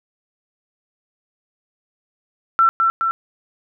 sine tone with echo, 1344 Hz, E6, 33 cents sharp, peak -10 dBFS, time 2.59-2.69 s, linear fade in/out 0 ms, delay 210 ms, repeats 2, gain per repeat -3 dB, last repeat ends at 3.11 s, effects none

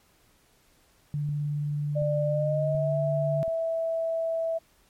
sine tone with vibrato, 146.83 Hz, D3, in tune, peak -26 dBFS, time 1.14-3.43 s, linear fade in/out 0 ms, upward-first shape square, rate 19 Hz, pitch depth 14 cents each way
click train, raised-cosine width 5 ms, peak -31 dBFS, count 4, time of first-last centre 1.29-3.48 s, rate 1.37 Hz
sine tone with pitch glide, 595 to 656.4 Hz, D5 to E5, +22 to -8 cents, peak -25 dBFS, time 1.95-4.59 s, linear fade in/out 20 ms, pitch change +170 cents, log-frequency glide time 2.26-2.98 s
effects pink hiss -63 dBFS RMS until 4.89 s + MP3 64 kbps

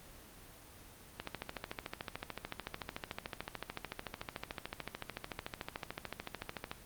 click train, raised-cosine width 0.3 ms, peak -22 dBFS, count 76, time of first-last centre 1.2-6.715 s, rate 13.6 Hz, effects pink hiss -55 dBFS RMS until 6.85 s + Opus 24 kbps

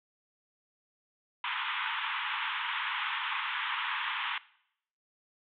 pink band-pass noise, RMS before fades -34 dBFS, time 1.44-4.38 s, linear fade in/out 2 ms, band 880 to 3500 Hz, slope 96 dB/octave, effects noise-tail reverb RT60 0.7 s tail -20 dB re dry

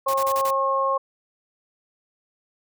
harmonic tone, 270.3 Hz, C#4, 44 cents flat, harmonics 2 / 3 / 4, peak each -24 / -33 / -21 dBFS, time 0.06-0.98 s, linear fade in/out 10 ms
white noise bursts, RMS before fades -33 dBFS, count 5, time 0.08-0.507 s, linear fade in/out 5 ms, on 59 ms, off 33 ms
effects none

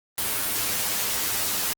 white noise with comb filter, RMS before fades -26 dBFS, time 0.18-1.73 s, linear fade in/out 0 ms, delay 10 ms, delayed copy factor +0.9, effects Opus 32 kbps

